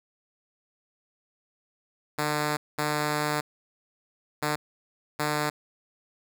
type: tone bursts at uneven times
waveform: 5% pulse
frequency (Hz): 149.8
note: D3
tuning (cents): +35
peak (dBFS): -14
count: 4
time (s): 2.18-2.57 / 2.78-3.41 / 4.42-4.56 / 5.19-5.5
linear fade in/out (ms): 10
effects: none